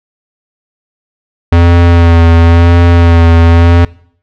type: tone with vibrato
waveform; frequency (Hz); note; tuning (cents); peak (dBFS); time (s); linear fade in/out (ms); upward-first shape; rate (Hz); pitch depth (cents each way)
square; 84.8; E2; +50; -3; 1.52-3.85; 5; sine; 0.96; 26
effects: noise-tail reverb RT60 0.6 s tail -22 dB re dry + low-pass 3000 Hz 12 dB/octave